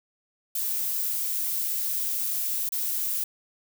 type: noise with dropouts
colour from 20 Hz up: violet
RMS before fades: -28 dBFS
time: 0.55-3.24 s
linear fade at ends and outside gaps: 5 ms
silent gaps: 2.691-2.721 s
effects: none